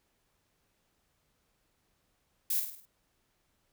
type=noise with echo; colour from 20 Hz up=violet; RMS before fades=-30 dBFS; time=2.5-2.6 s; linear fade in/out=5 ms; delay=51 ms; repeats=5; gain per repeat=-6 dB; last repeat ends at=2.855 s; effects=pink hiss -75 dBFS RMS until 3.72 s